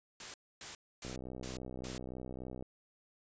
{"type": "noise bursts", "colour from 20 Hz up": "white", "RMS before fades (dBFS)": -45, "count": 5, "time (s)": [0.2, 1.98], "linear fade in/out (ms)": 2, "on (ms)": 140, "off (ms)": 270}
{"type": "click train", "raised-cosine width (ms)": 2, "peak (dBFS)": -31, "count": 101, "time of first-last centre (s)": [1.05, 2.625], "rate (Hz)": 63.5}
{"effects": ["resampled to 16000 Hz"]}